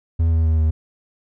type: tone with pitch steps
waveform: triangle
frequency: 82.3 / 81.07 / 79.86 / 78.67 Hz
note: E2 / E2 / D#2 / D#2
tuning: -2 / -28 / +46 / +20 cents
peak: -12 dBFS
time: 0.19-0.71 s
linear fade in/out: 10 ms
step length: 130 ms
effects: none